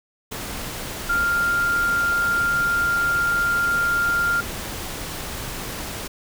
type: tone in noise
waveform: sine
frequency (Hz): 1396.9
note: F6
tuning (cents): 0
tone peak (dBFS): -18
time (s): 1.09-4.41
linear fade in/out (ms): 10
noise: pink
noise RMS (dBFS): -31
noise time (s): 0.31-6.08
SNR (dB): +10
effects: none